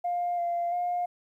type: tone with pitch steps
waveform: sine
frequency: 704 / 692 / 709 Hz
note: F5 / F5 / F5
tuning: +14 / -16 / +26 cents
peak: -25 dBFS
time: 0.04-1.06 s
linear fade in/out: 10 ms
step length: 340 ms
effects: tanh soft clip ceiling -22 dBFS + 11-bit